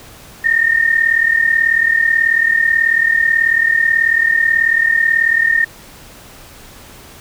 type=tone pair together; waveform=sine; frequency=1821.7 / 1860 Hz; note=A#6 / A#6; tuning=-40 / -4 cents; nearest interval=unison; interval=36 cents; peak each=-12 / -15 dBFS; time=0.44-5.65 s; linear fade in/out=10 ms; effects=pink hiss -39 dBFS RMS until 7.2 s